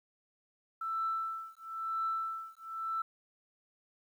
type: tone with tremolo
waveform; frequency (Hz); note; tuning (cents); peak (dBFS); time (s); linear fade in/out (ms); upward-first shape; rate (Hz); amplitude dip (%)
sine; 1327; E6; +11; -29; 0.81-3.02; 5; triangle; 1; 100
effects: tanh soft clip ceiling -25 dBFS + 11-bit